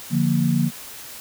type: chord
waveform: sine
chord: Bb major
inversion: first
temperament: equal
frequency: 146.83 / 174.61 / 233.1 Hz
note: D3 / F3 / Bb3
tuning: 0 / 0 / 0 cents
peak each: -21 dBFS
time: 0.1-0.71 s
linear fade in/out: 50 ms
effects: white hiss -38 dBFS RMS until 1.2 s